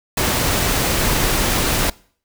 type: noise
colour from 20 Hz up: pink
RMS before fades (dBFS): -18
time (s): 0.17-1.9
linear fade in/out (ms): 5
effects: noise-tail reverb RT60 0.5 s tail -23 dB re dry